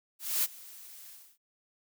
blue noise with ADSR envelope, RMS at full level -27 dBFS, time 0.19-1.38 s, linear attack 250 ms, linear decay 27 ms, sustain -22 dB, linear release 290 ms, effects none

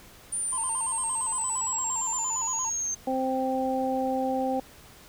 sine linear sweep, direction down, 9300 to 6290 Hz, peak -27 dBFS, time 0.32-2.95 s, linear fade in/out 10 ms
triangle tone with vibrato, 964 Hz, B5, 42 cents flat, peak -31 dBFS, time 0.52-2.7 s, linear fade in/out 10 ms, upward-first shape square, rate 8.7 Hz, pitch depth 110 cents each way
harmonic tone, 261.6 Hz, C4, in tune, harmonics 1 / 2 / 3, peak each -29 / -29 / -29 dBFS, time 3.07-4.6 s, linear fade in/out 5 ms
effects pink hiss -51 dBFS RMS until 5.08 s

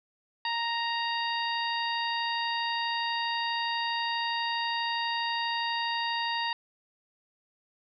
harmonic tone, 932.3 Hz, A#5, in tune, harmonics 1 / 2 / 3 / 4 / 5, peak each -31 / -34 / -36 / -37 / -38 dBFS, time 0.45-6.53 s, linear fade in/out 2 ms, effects none

